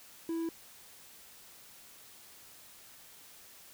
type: tone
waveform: triangle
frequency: 330 Hz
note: E4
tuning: 2 cents sharp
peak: -30 dBFS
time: 0.29-0.49 s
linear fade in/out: 2 ms
effects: white hiss -55 dBFS RMS until 3.73 s